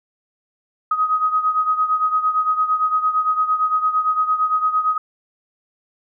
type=beating tone pair; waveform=sine; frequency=1256 / 1264.8 Hz; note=D#6 / D#6; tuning=+16 / +28 cents; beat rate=8.8 Hz; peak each=-17 / -22 dBFS; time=0.91-4.98 s; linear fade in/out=5 ms; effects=none